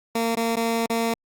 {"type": "tone with dropouts", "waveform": "15% pulse", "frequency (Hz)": 229.3, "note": "A#3", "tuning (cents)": -28, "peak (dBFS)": -15, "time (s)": [0.15, 1.14], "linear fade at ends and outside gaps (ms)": 5, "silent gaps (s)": [[0.353, 0.369], [0.558, 0.567], [0.862, 0.899]], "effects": ["Opus 48 kbps"]}